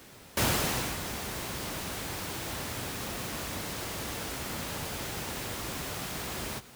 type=noise with ADSR envelope; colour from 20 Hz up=pink; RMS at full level=-25 dBFS; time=0.37-6.61 s; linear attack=3 ms; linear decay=610 ms; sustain=-11 dB; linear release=35 ms; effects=pink hiss -51 dBFS RMS until 6.75 s + high-pass 60 Hz 12 dB/octave